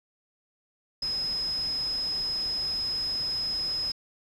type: tone in noise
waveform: sine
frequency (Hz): 5090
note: D#8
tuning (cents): +39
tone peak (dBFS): -27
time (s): 1.02-3.92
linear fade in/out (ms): 5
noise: pink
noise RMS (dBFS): -44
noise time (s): 1.02-3.92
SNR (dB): +14
effects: low-pass 11000 Hz 12 dB/octave